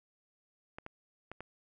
clicks, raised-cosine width 0.5 ms, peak -28 dBFS, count 4, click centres 0.785 / 0.864 / 1.316 / 1.406 s, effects none

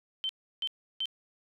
sine tone bursts, 3100 Hz, G7, 20 cents flat, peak -29 dBFS, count 3, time 0.24-1.056 s, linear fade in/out 0 ms, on 52 ms, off 330 ms, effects none

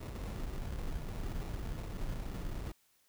brown noise with sample-and-hold, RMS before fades -39 dBFS, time 0-2.72 s, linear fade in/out 10 ms, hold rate 1575 Hz, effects white hiss -71 dBFS RMS until 3.08 s

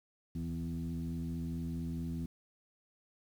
sine tone with frequency modulation, 164.81 Hz, E3, in tune, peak -34 dBFS, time 0.35-2.26 s, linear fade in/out 5 ms, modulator 84.6 Hz, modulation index 1.2, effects tanh soft clip ceiling -31 dBFS + 10-bit

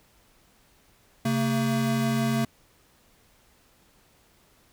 square tone pair together, 134.74 / 226.6 Hz, C#3 / A#3, -49 / -49 cents, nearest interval major sixth, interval 900 cents, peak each -28 / -25 dBFS, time 1.25-2.45 s, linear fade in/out 5 ms, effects pink hiss -61 dBFS RMS until 4.72 s

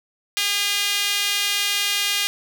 sawtooth tone with high-pass filter, 406.1 Hz, G#4, 39 cents flat, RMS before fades -22 dBFS, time 0.37-2.27 s, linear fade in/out 0 ms, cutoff 2800 Hz, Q 1.6, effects none

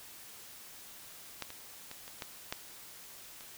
clicks, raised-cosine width 0.2 ms, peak -19 / -28 / -26 / -29 / -21 / -17 / -30 dBFS, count 7, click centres 1.423 / 1.504 / 1.914 / 2.079 / 2.222 / 2.525 / 3.408 s, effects white hiss -51 dBFS RMS until 3.57 s

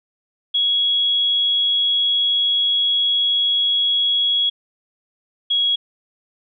sine tone pair in turn, 3333 / 3319 Hz, G#7 / G#7, +5 / -2 cents, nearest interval unison, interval 7 cents, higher first, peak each -15 dBFS, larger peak neither, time 0.54-4.5 / 5.5-5.76 s, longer first, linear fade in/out 10 ms, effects none

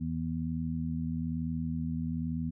harmonic tone, 81.1 Hz, E2, 28 cents flat, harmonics 1 / 2 / 3, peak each -38 / -34 / -34 dBFS, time 0-2.51 s, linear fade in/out 20 ms, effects none

